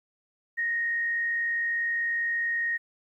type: tone with frequency modulation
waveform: sine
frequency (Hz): 1864.7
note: A#6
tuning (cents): 0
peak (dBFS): -25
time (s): 0.57-2.78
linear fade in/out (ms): 20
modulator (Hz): 58.3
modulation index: 0.33
effects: 11-bit